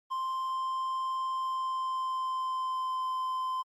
triangle tone with pitch glide, 1046.5 to 1033.3 Hz, C6 to C6, 0 to -22 cents, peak -28 dBFS, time 0.1-3.63 s, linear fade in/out 20 ms, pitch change -22 cents, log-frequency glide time 1.3-3 s, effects Opus 24 kbps

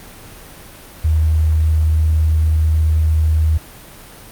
sine tone, 78.6 Hz, D#2, 18 cents sharp, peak -11 dBFS, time 1.04-3.58 s, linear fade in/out 10 ms, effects pink hiss -38 dBFS RMS until 4.31 s + Opus 32 kbps

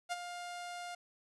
sawtooth tone with ADSR envelope, 705 Hz, F5, 16 cents sharp, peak -29 dBFS, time 0.09-0.95 s, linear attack 31 ms, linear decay 28 ms, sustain -9 dB, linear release 5 ms, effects resampled to 24000 Hz + 11-bit

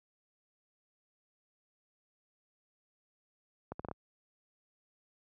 accelerating click train, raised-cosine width 1 ms, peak -25 dBFS, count 5, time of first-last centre 3.72-3.913 s, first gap 75 ms, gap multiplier 0.71, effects high-pass 60 Hz 12 dB/octave

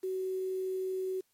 sine tone with quantisation, 375.7 Hz, F#4, 26 cents sharp, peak -31 dBFS, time 0.03-1.21 s, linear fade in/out 10 ms, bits 9, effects white hiss -74 dBFS RMS until 1.33 s + MP3 64 kbps

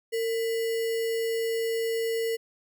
sine tone with sample-and-hold, 454.9 Hz, A#4, 42 cents flat, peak -25 dBFS, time 0.12-2.37 s, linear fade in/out 20 ms, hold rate 2450 Hz, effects none

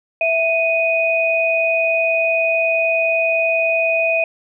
sine tone pair together, 659.3 / 2489 Hz, E5 / D#7, 0 / 0 cents, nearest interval octave + major seventh, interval 2300 cents, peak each -17 dBFS, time 0.21-4.24 s, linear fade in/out 2 ms, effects none

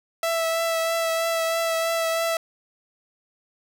sawtooth tone with vibrato, 659.3 Hz, E5, in tune, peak -18 dBFS, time 0.23-2.37 s, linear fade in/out 2 ms, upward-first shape triangle, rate 3.1 Hz, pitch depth 19 cents each way, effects none

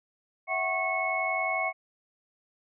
sine tone cluster, 656 / 747 / 1095 / 2197 Hz, E5 / F#5 / C#6 / C#7, -9 / +16 / -22 / -16 cents, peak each -33 / -32 / -34 / -29 dBFS, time 0.47-1.73 s, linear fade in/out 50 ms, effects none

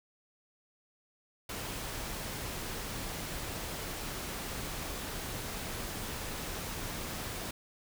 pink noise, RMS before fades -39 dBFS, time 1.49-7.51 s, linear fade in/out 5 ms, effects none

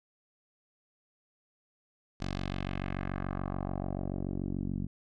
10% pulse tone with low-pass filter sweep, 46.93 Hz, F#1, 25 cents sharp, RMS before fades -35 dBFS, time 2.2-4.87 s, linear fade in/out 10 ms, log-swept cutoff 5300 to 210 Hz, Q 1.6, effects none

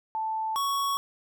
sine / square tone pair in turn, 880 / 1113.5 Hz, A5 / C#6, 0 / +7 cents, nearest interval major third, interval 407 cents, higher second, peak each -27 / -26 dBFS, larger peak second, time 0.15-0.56 / 0.56-0.97 s, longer neither, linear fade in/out 0 ms, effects none

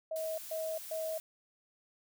sine tone bursts, 639 Hz, D#5, 46 cents sharp, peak -34 dBFS, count 3, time 0.11-1.18 s, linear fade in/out 5 ms, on 270 ms, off 130 ms
blue noise, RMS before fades -46 dBFS, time 0.16-1.2 s, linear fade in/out 0 ms
effects none

